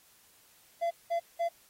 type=tone bursts; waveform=triangle; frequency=680 Hz; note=F5; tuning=46 cents flat; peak=-25 dBFS; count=3; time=0.81-1.49 s; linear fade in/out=20 ms; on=100 ms; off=190 ms; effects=white hiss -62 dBFS RMS until 1.69 s + AAC 48 kbps